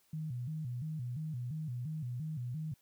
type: tone with vibrato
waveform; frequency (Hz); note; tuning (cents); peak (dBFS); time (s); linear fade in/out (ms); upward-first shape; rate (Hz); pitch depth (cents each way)
sine; 138.59; C#3; 0; -36; 0.13-2.74; 5; square; 2.9; 210
effects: white hiss -71 dBFS RMS until 2.81 s